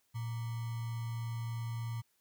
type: tone with sample-and-hold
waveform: sine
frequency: 115.4 Hz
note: A#2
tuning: 17 cents flat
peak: -35 dBFS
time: 0.14-2.02 s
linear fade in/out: 20 ms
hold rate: 1050 Hz
effects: white hiss -75 dBFS RMS until 2.2 s